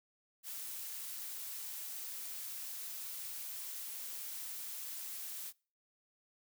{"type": "noise", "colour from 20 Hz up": "blue", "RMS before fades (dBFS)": -44, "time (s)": [0.43, 5.53], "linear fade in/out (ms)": 50, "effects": ["noise-tail reverb RT60 0.4 s tail -25 dB re dry"]}